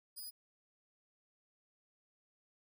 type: tone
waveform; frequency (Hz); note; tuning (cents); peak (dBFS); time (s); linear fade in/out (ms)
10% pulse; 4947; D#8; -11; -38; 0.16-0.31; 20
effects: none